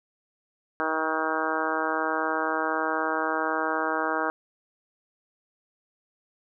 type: harmonic tone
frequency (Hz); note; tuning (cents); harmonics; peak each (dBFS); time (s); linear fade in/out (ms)
158.6; D#3; +33; 2 / 3 / 4 / 5 / 6 / 7 / 8 / 9 / 10; -33 / -33 / -33 / -33 / -33 / -33 / -33 / -33 / -33; 0.8-4.3; 0
effects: none